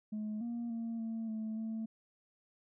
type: tone with pitch steps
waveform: sine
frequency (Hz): 213.5 / 235.8 / 229.3 / 225.3 / 219 / 222.3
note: G#3 / A#3 / A#3 / A3 / A3 / A3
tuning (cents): +48 / +20 / -28 / +41 / -8 / +18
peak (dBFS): -34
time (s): 0.12-1.86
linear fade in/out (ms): 10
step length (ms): 290
effects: tanh soft clip ceiling -34 dBFS

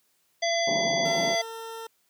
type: harmonic tone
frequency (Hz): 676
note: E5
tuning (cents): +43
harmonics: 1 / 3 / 5 / 7 / 9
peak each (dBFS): -25 / -30 / -32 / -33 / -35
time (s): 0.42-1.42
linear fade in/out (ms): 10
type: band-pass noise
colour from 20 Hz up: pink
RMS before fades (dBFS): -33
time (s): 0.67-1.35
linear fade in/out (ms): 5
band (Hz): 140 to 980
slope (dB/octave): 96
type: tone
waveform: 20% pulse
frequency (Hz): 452.7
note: A4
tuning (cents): +49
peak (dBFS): -31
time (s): 1.05-1.87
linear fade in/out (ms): 5
effects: white hiss -69 dBFS RMS until 2.09 s + high-pass 80 Hz 12 dB/octave

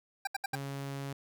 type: tone bursts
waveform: 25% pulse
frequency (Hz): 792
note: G5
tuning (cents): +18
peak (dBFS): -27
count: 4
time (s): 0.25-0.554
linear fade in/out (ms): 5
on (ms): 22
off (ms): 72
type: tone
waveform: sawtooth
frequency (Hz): 138.59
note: C#3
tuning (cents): 0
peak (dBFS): -33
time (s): 0.53-1.13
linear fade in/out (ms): 5
effects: none

